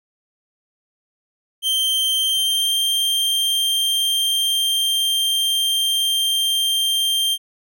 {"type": "tone with pitch glide", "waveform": "45% pulse", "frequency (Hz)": [3136, 3171], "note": ["G7", "G7"], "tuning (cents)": [0, 19], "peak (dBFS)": -17, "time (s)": [1.62, 7.38], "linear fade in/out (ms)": 50, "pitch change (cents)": 19, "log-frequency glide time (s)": [2.17, 2.76], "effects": []}